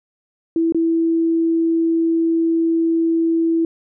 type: tone with dropouts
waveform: sine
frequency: 329.6 Hz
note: E4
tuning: in tune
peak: -14 dBFS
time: 0.56-3.65 s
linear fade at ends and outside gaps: 2 ms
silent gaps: 0.723-0.746 s
effects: none